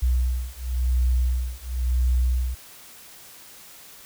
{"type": "beating tone pair", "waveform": "sine", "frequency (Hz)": [61.74, 62.69], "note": ["B1", "B1"], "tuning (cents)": [0, 27], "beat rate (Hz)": 0.95, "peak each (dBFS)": -23, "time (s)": [0.02, 2.55], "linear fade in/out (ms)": 10, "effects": ["white hiss -46 dBFS RMS until 4.05 s"]}